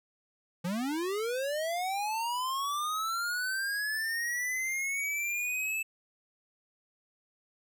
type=linear sweep; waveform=square; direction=up; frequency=164.81 to 2637 Hz; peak=-31 dBFS; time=0.64-5.83 s; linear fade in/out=10 ms; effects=none